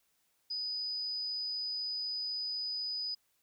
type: tone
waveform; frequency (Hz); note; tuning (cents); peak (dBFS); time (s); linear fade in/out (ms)
sine; 4978; D#8; 0; -34; 0.5-3.15; 10
effects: white hiss -75 dBFS RMS until 3.42 s